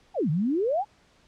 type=exponential two-way sweep; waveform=sine; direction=down then up; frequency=874 to 142.3 to 874 Hz; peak=-22 dBFS; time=0.14-0.85 s; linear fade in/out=50 ms; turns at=0.3 s; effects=pink hiss -61 dBFS RMS until 1.27 s + low-pass 6000 Hz 12 dB/octave